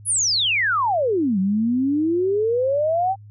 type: exponential two-way sweep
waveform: sine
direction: down then up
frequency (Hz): 11000 to 185 to 793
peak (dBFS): -17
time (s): 0.05-3.16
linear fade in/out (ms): 50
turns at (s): 1.39
effects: added 104 Hz sine -40 dBFS peak until 3.3 s